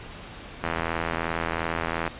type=click train; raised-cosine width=0.5 ms; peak=-11 dBFS; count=120; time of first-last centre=0.64-2.077 s; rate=82.8 Hz; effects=pink hiss -41 dBFS RMS until 2.19 s + resampled to 8000 Hz